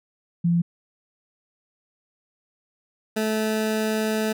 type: tone pair in turn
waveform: sine / 20% pulse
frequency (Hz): 171.1 / 217.6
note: F3 / A3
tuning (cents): -35 / -19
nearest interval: major third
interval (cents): 416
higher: second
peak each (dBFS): -17 / -17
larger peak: neither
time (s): 0.44-0.62 / 3.16-4.33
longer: second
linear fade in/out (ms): 10
effects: none